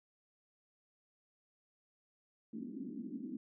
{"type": "band-pass noise", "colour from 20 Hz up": "white", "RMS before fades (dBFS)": -44, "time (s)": [2.53, 3.37], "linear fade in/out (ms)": 5, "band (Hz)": [210, 290], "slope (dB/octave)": 48, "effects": []}